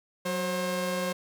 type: tone pair together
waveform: sawtooth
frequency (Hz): 184.81 / 534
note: F#3 / C5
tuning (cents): -2 / +35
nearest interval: octave + tritone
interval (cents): 1837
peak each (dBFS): -28 / -26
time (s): 0.25-1.13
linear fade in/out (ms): 10
effects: none